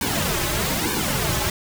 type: noise with flanger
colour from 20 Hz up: pink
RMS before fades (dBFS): -23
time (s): 0.01-1.5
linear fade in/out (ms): 2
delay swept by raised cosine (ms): 1.5 to 4.3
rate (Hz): 1.1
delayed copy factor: -1
effects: none